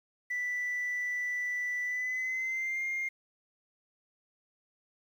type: tone with pitch glide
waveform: sine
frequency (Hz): 1975.5 to 2117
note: B6 to C7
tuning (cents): 0 to +20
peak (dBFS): -29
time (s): 0.3-3.09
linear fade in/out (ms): 10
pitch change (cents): +120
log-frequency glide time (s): 1.84-2.84
effects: tanh soft clip ceiling -28 dBFS + 10-bit